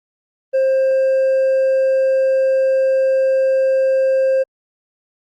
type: tone with hard clipping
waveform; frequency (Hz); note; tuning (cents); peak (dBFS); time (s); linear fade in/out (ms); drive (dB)
sine; 530; C5; +22; -13; 0.53-4.44; 20; 2
effects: Opus 32 kbps